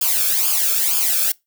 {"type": "noise with flanger", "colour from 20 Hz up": "blue", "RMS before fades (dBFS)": -18, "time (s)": [0.01, 1.32], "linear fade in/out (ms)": 5, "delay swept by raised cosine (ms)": [0.51, 1.04], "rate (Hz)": 2.1, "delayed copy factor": -0.95, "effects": ["noise-tail reverb RT60 0.2 s tail -24 dB re dry"]}